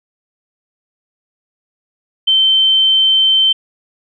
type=tone; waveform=sine; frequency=3100 Hz; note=G7; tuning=20 cents flat; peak=-8 dBFS; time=2.27-3.53 s; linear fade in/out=10 ms; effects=none